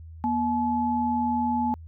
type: tone pair together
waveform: sine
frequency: 239.7 / 858 Hz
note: A#3 / A5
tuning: +48 / -44 cents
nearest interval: octave + minor seventh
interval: 2208 cents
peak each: -25 dBFS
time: 0.24-1.74 s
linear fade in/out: 0 ms
effects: added 81 Hz sine -40 dBFS peak until 1.87 s